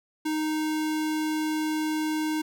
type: tone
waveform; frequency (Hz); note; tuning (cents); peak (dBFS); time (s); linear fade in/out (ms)
square; 310; D#4; -6; -26; 0.25-2.42; 10
effects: none